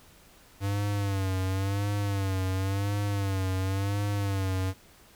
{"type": "tone with vibrato", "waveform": "square", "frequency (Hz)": 98, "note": "G2", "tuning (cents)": 0, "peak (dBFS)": -27, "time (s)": [0.6, 4.74], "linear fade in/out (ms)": 50, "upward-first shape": "sine", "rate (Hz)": 0.94, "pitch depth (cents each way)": 74, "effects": ["pink hiss -56 dBFS RMS until 5.15 s"]}